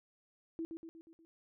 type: tone with echo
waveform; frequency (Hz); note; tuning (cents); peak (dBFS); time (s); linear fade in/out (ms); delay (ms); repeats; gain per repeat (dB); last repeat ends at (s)
sine; 328; E4; -9; -36; 0.59-0.65; 0; 120; 5; -5; 1.25
effects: none